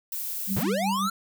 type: noise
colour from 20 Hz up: violet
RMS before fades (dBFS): -32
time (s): 0.12-0.63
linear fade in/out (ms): 2
type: tone with tremolo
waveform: sine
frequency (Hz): 196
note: G3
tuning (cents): 0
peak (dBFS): -24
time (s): 0.47-1.1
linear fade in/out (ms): 50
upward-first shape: triangle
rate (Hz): 5.4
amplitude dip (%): 60
type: linear sweep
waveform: square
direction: up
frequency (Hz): 75.7 to 1388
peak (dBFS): -26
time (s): 0.56-1.1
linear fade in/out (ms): 5
effects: none